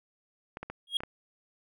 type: clicks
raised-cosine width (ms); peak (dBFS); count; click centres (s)
0.5; -23; 5; 0.571 / 0.63 / 0.7 / 1.005 / 1.035
type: tone with exponential growth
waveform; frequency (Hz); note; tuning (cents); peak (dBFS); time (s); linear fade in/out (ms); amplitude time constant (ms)
triangle; 3274; G#7; -25; -20; 0.87-0.97; 2; 20
effects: none